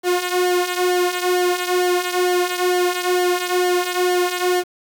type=tone with flanger; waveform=sawtooth; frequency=359.4 Hz; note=F4; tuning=50 cents sharp; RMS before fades=-19 dBFS; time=0.03-4.64 s; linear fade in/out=50 ms; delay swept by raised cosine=0.78 to 2.98 ms; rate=2.2 Hz; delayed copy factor=-0.65; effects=7-bit